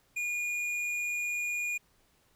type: tone with hard clipping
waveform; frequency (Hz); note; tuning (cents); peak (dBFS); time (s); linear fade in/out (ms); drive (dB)
sine; 2436; D#7; -37; -32; 0.16-1.78; 10; 8
effects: pink hiss -68 dBFS RMS until 2.35 s